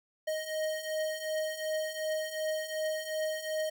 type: beating tone pair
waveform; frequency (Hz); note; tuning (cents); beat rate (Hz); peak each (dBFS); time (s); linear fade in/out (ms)
square; 622.3 / 625; D#5 / D#5; 0 / +8; 2.7; -38 / -34; 0.27-3.7; 10
effects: none